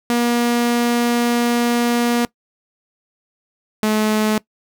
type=tone pair in turn; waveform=sawtooth; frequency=238.6 / 214.9 Hz; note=A#3 / A3; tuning=+41 / -41 cents; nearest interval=major second; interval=182 cents; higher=first; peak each=-11 dBFS; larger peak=neither; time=0.1-2.25 / 3.83-4.38 s; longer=first; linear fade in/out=0 ms; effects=noise-tail reverb RT60 0.1 s tail -21 dB re dry